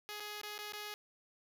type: tone with dropouts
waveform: 5% pulse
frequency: 418.2 Hz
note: G#4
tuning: 12 cents sharp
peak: -31 dBFS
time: 0.09-0.94 s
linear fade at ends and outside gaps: 0 ms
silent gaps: 0.199-0.204 / 0.415-0.433 / 0.579-0.589 / 0.722-0.734 s
effects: none